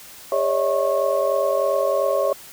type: tone cluster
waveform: sine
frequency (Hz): 405.3 / 555 / 598 / 645 / 1091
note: G#4 / C#5 / D5 / E5 / C#6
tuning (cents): -42 / +2 / +31 / -38 / -28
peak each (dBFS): -27 / -20 / -27 / -24 / -27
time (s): 0.32-2.33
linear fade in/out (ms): 2
effects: white hiss -42 dBFS RMS until 2.52 s